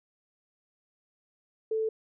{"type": "tone", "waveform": "sine", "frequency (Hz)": 440.5, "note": "A4", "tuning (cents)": 2, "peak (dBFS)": -26, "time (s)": [1.71, 1.89], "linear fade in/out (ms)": 5, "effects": []}